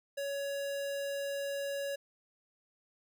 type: tone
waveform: square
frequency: 560 Hz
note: C#5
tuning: 18 cents sharp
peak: -35 dBFS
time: 0.17-1.96 s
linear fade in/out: 10 ms
effects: none